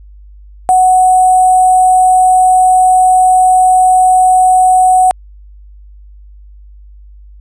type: tone with sample-and-hold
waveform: sine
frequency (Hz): 740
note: F#5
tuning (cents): 0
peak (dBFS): -4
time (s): 0.69-5.11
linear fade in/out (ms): 0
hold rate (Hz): 8820
effects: added 50 Hz sine -33 dBFS peak until 7.4 s + resampled to 22050 Hz